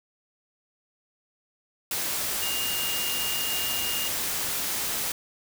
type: tone in noise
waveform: sine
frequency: 2832 Hz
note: F7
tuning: 23 cents sharp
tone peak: -31 dBFS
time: 2.42-4.08 s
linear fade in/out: 2 ms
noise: white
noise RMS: -29 dBFS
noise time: 1.91-5.12 s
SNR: -5 dB
effects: none